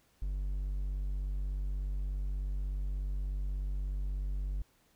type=tone; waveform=triangle; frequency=48.3 Hz; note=G1; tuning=25 cents flat; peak=-30 dBFS; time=0.22-4.62 s; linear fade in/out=0 ms; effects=pink hiss -69 dBFS RMS until 4.95 s